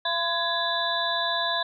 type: tone cluster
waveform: sine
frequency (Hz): 679 / 1018 / 1670 / 3558 / 3927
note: F5 / C6 / G#6 / A7 / B7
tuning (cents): -49 / -48 / +9 / +19 / -11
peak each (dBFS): -30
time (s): 0.05-1.63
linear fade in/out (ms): 5
effects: none